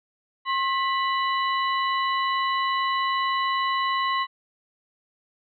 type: harmonic tone with a mistuned harmonic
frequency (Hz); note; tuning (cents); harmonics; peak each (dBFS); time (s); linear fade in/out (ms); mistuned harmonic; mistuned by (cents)
987.8; B5; 0; 1 / 2 / 3 / 4; -23 / -29 / -33 / -35; 0.45-4.27; 50; 1; +140
effects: none